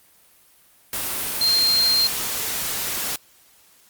sine tone in noise, 4186 Hz, C8, in tune, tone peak -16 dBFS, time 1.41-2.07 s, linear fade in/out 2 ms, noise white, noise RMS -26 dBFS, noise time 0.93-3.16 s, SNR +7 dB, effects white hiss -55 dBFS RMS until 3.89 s + Opus 32 kbps

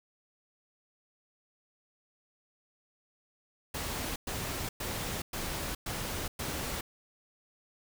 pink noise bursts, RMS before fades -36 dBFS, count 6, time 3.74-6.81 s, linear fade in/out 5 ms, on 420 ms, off 110 ms, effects none

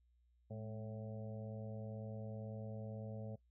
harmonic tone with a mistuned harmonic, 110 Hz, A2, in tune, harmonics 1 / 2 / 4 / 5 / 6 / 7, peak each -46 / -50 / -55 / -52 / -57 / -64 dBFS, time 0.5-3.36 s, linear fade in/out 10 ms, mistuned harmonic 2, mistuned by -64 cents, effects noise-tail reverb RT60 0.1 s tail -21 dB re dry + added 60 Hz sine -70 dBFS peak until 3.5 s

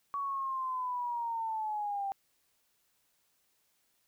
sine linear sweep, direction down, 1130 to 780 Hz, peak -32 dBFS, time 0.14-2.12 s, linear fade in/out 0 ms, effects white hiss -74 dBFS RMS until 4.07 s

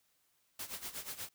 white noise with tremolo, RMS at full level -41 dBFS, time 0.59-1.29 s, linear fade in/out 5 ms, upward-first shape sine, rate 8.3 Hz, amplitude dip 80%, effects white hiss -75 dBFS RMS until 1.34 s

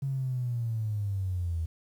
triangle linear sweep, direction down, 138.59 to 79.6 Hz, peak -24 dBFS, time 0.02-1.66 s, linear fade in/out 10 ms, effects tanh soft clip ceiling -26 dBFS + 10-bit

